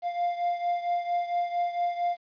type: beating tone pair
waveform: triangle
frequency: 698.5 / 702.9 Hz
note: F5 / F5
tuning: 0 / +11 cents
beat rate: 4.4 Hz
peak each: -25 / -30 dBFS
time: 0.02-2.17 s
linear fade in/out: 50 ms
effects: resampled to 11025 Hz + 10-bit